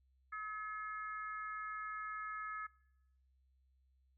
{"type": "harmonic tone", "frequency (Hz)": 427.2, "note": "G#4", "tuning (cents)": 49, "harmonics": [3, 4, 5], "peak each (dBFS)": [-43, -46, -52], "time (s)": [0.32, 2.67], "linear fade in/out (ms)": 10, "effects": ["noise-tail reverb RT60 0.8 s tail -22 dB re dry", "added 65 Hz sine -70 dBFS peak until 4.17 s"]}